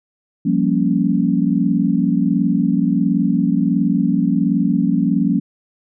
sine chord, G half-diminished seventh, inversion third, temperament equal with one note detuned, 174.61 / 196 / 233.1 / 278.3 Hz, F3 / G3 / Bb3 / Db4, 0 / 0 / 0 / +7 cents, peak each -19 dBFS, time 0.45-5.4 s, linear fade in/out 10 ms, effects none

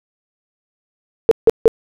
sine tone bursts, 452.3 Hz, A4, 48 cents sharp, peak -4 dBFS, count 3, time 1.29-1.679 s, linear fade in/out 0 ms, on 23 ms, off 160 ms, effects none

